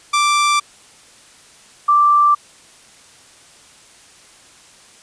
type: tone pair in turn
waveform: sawtooth / sine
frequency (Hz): 1174.7 / 1174.7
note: D6 / D6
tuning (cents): 0 / 0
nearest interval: unison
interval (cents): 0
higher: neither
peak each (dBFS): -9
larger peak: neither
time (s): 0.13-0.6 / 1.88-2.35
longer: neither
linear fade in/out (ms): 10
effects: white hiss -46 dBFS RMS until 5.02 s + resampled to 22050 Hz